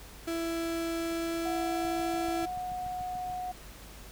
35% pulse tone with pitch glide, 332.2 to 334.5 Hz, E4 to E4, +13 to +25 cents, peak -29 dBFS, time 0.27-2.46 s, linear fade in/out 10 ms, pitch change +12 cents, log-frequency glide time 0.94-2.12 s
sine tone, 730 Hz, F#5, 24 cents flat, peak -33 dBFS, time 1.45-3.52 s, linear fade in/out 10 ms
click train, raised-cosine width 5 ms, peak -35 dBFS, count 11, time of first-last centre 1.85-3.299 s, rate 6.9 Hz
effects added 50 Hz sine -50 dBFS peak until 4.11 s + pink hiss -50 dBFS RMS until 4.11 s

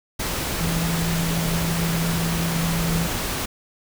sine tone in noise, 166.8 Hz, E3, 21 cents sharp, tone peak -22 dBFS, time 0.6-3.07 s, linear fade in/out 10 ms, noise pink, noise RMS -26 dBFS, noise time 0.19-3.46 s, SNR +1 dB, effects none

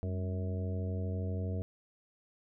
harmonic tone with a mistuned harmonic, 92.5 Hz, F#2, in tune, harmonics 1 / 2 / 3 / 4 / 5 / 6 / 7, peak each -33 / -41 / -47 / -49 / -45 / -52 / -48 dBFS, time 0.03-1.62 s, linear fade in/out 0 ms, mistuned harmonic 2, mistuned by +100 cents, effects none

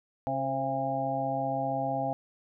harmonic tone with a mistuned harmonic, 135.2 Hz, C#3, 43 cents flat, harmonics 1 / 2 / 4 / 5 / 6, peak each -37 / -36 / -36 / -32 / -32 dBFS, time 0.27-2.13 s, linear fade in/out 0 ms, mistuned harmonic 4, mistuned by -33 cents, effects none

